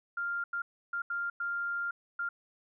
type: tone bursts at uneven times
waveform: sine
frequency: 1396.9 Hz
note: F6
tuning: in tune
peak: -31 dBFS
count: 6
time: 0.17-0.44 / 0.53-0.62 / 0.93-1.02 / 1.1-1.3 / 1.4-1.91 / 2.19-2.29 s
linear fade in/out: 5 ms
effects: none